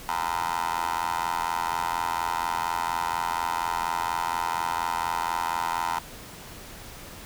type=tone with high-pass filter; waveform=15% pulse; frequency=84.2 Hz; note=E2; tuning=37 cents sharp; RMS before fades=-28 dBFS; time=0.09-5.99 s; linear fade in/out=0 ms; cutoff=980 Hz; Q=6.4; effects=pink hiss -43 dBFS RMS until 7.25 s